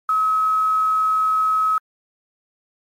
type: tone with quantisation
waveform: sine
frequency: 1281 Hz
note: E6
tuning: 50 cents flat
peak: -15 dBFS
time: 0.09-1.78 s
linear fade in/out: 2 ms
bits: 7
effects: MP3 64 kbps